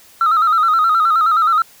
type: tone with vibrato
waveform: sine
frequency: 1298 Hz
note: E6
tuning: 27 cents flat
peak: -9 dBFS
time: 0.21-1.62 s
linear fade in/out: 2 ms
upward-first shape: square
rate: 9.5 Hz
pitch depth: 66 cents each way
effects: tanh soft clip ceiling -8 dBFS + white hiss -46 dBFS RMS until 1.8 s